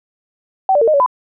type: tone with pitch steps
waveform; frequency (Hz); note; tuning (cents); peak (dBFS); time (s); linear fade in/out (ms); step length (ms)
sine; 765 / 584 / 456.1 / 617 / 564 / 1004; G5 / D5 / A#4 / D#5 / C#5 / B5; -42 / -10 / -38 / -15 / +30 / +28; -9; 0.69-1.062; 2; 62
effects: none